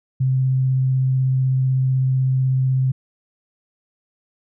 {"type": "tone with vibrato", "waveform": "sine", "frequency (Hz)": 130.81, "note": "C3", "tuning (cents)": 0, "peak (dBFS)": -15, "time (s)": [0.2, 2.92], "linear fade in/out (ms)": 10, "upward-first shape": "sine", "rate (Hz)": 16, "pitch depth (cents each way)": 9, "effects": []}